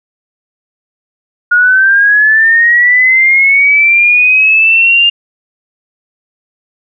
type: linear sweep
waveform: sine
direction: up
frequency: 1431 to 2817 Hz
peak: -4 dBFS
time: 1.51-5.1 s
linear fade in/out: 10 ms
effects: none